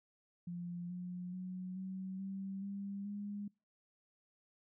sine tone with pitch steps, 174.61 / 179.21 / 183.93 / 188.77 / 193.74 / 198.84 / 204.1 Hz, F3 / F3 / F#3 / F#3 / G3 / G3 / G#3, 0 / +45 / -10 / +35 / -20 / +25 / -30 cents, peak -40 dBFS, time 0.47-3.48 s, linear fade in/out 5 ms, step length 430 ms, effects noise-tail reverb RT60 0.3 s tail -26 dB re dry

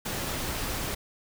pink noise, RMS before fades -32 dBFS, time 0.05-0.95 s, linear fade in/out 10 ms, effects none

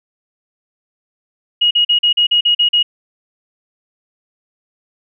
sine tone bursts, 2888 Hz, F#7, 43 cents flat, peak -9 dBFS, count 9, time 1.61-2.83 s, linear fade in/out 10 ms, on 100 ms, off 40 ms, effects none

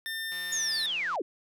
25% pulse tone with pitch glide, 1800 to 1779.3 Hz, A6 to A6, +39 to +19 cents, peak -29 dBFS, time 0.06-0.86 s, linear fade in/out 0 ms, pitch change -20 cents, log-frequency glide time 0.53-0.68 s
click train, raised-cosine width 0.2 ms, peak -30 dBFS, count 145, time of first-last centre 0.32-1.157 s, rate 172 Hz
sine linear sweep, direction down, 6860 to 277.2 Hz, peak -28 dBFS, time 0.52-1.22 s, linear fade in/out 5 ms
effects none

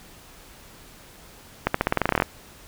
accelerating click train, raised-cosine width 0.5 ms, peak -4 dBFS, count 14, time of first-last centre 1.67-2.222 s, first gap 74 ms, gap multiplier 0.9, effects pink hiss -48 dBFS RMS until 2.67 s

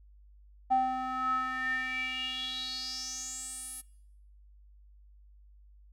square tone with band-pass filter sweep, 257.8 Hz, C4, 26 cents flat, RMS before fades -34 dBFS, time 0.7-3.82 s, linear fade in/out 20 ms, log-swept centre 760 to 11000 Hz, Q 7.6, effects noise-tail reverb RT60 0.8 s tail -23 dB re dry + added 50 Hz sine -54 dBFS peak until 5.92 s

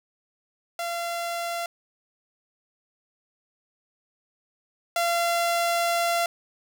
sawtooth tone pair in turn, 685 / 685 Hz, F5 / F5, -34 / -34 cents, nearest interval unison, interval 0 cents, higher neither, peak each -24 / -18 dBFS, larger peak second, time 0.79-1.66 / 4.96-6.26 s, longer second, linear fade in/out 2 ms, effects none

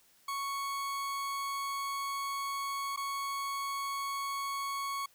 40% pulse tone with dropouts, 1108.7 Hz, C#6, in tune, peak -33 dBFS, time 0.28-5.06 s, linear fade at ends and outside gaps 5 ms, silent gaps 2.963-2.973 s, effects white hiss -65 dBFS RMS until 5.14 s

